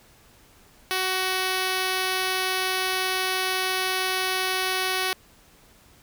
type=tone; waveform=5% pulse; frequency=374.1 Hz; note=F#4; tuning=19 cents sharp; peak=-12 dBFS; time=0.91-5.13 s; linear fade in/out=0 ms; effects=pink hiss -55 dBFS RMS until 6.02 s